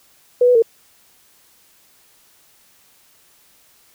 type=tone with pitch steps; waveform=sine; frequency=491.2 / 494.5 / 456.1 Hz; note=B4 / B4 / A#4; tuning=-9 / +2 / -38 cents; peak=-9 dBFS; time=0.41-0.623 s; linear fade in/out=5 ms; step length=71 ms; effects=white hiss -54 dBFS RMS until 3.94 s